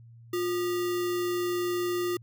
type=tone with sample-and-hold; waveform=sine; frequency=353.9 Hz; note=F4; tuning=23 cents sharp; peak=-26 dBFS; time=0.33-2.17 s; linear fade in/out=5 ms; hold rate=1575 Hz; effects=added 116 Hz sine -48 dBFS peak until 2.22 s